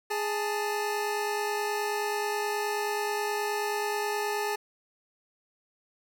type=tone pair together; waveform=25% pulse; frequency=415.3 / 880 Hz; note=G#4 / A5; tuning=0 / 0 cents; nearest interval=octave + minor second; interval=1300 cents; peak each=-26 / -29 dBFS; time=0.1-4.56 s; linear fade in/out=10 ms; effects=none